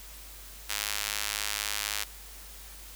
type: tone with high-pass filter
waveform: sawtooth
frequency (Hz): 103.83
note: G#2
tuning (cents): 0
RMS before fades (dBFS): -33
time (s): 0.69-2.04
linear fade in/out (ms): 10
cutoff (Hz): 2300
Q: 0.57
effects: added 50 Hz sine -48 dBFS peak until 2.95 s + white hiss -48 dBFS RMS until 2.95 s